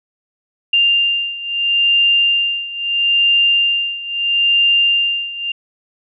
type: beating tone pair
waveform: sine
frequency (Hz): 2794 / 2794.76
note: F7 / F7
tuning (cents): 0 / +1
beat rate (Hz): 0.76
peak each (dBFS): -14 / -17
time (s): 0.73-5.52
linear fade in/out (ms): 5
effects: none